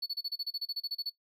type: tone bursts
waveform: triangle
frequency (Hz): 4435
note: C#8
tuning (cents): 0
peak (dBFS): -29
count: 15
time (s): 0.02-1.099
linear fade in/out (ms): 10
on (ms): 43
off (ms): 31
effects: noise-tail reverb RT60 0.1 s tail -18 dB re dry + tanh soft clip ceiling -25 dBFS